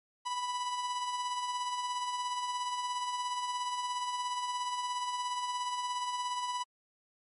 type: tone with tremolo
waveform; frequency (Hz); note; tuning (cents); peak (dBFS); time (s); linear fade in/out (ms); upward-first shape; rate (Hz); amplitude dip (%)
45% pulse; 987.8; B5; 0; -31; 0.25-6.64; 20; sine; 17; 40
effects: MP3 48 kbps